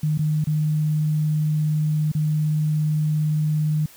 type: tone with dropouts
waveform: sine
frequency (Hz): 152.9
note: D#3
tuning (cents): -30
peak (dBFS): -18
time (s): 0.03-3.86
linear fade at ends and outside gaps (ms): 5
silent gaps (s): 0.177-0.19 / 0.442-0.47 / 2.118-2.149
effects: white hiss -48 dBFS RMS until 3.96 s